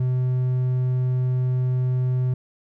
triangle tone, 127.1 Hz, C3, 50 cents flat, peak -17 dBFS, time 0-2.34 s, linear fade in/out 5 ms, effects none

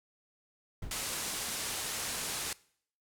brown noise with exponential decay, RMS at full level -36 dBFS, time 0.82-1.15 s, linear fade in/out 5 ms, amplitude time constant 71 ms
white low-pass noise, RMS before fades -37 dBFS, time 0.91-2.53 s, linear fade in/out 2 ms, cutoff 11000 Hz, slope 24 dB/octave
effects noise-tail reverb RT60 0.6 s tail -22 dB re dry

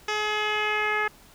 10% pulse tone with low-pass filter sweep, 423.8 Hz, G#4, 35 cents sharp, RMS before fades -26 dBFS, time 0.08-1.08 s, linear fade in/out 5 ms, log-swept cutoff 4600 to 1900 Hz, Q 2.2, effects pink hiss -53 dBFS RMS until 1.34 s

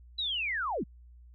sine linear sweep, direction down, 4000 to 139.6 Hz, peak -29 dBFS, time 0.18-0.84 s, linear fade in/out 10 ms, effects added 60 Hz sine -50 dBFS peak until 1.34 s + MP3 48 kbps

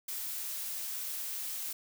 blue noise, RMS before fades -38 dBFS, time 0.08-1.73 s, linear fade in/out 5 ms, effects none

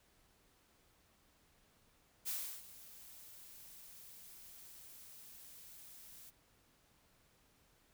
blue noise with ADSR envelope, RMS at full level -39 dBFS, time 2.25-6.31 s, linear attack 29 ms, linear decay 340 ms, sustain -17 dB, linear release 22 ms, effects pink hiss -71 dBFS RMS until 7.93 s

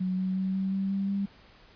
sine tone with pitch steps, 185 / 187.15 / 189.32 / 191.52 / 193.75 / 196 / 198.28 Hz, F#3 / F#3 / F#3 / G3 / G3 / G3 / G3, 0 / +20 / +40 / -40 / -20 / 0 / +20 cents, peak -26 dBFS, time 0-1.26 s, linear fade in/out 10 ms, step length 180 ms, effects pink hiss -56 dBFS RMS until 1.75 s + resampled to 11025 Hz

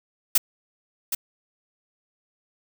blue noise with echo, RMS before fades -17 dBFS, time 0.35-0.38 s, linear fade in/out 5 ms, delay 770 ms, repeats 1, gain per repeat -8 dB, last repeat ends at 1.15 s, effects none

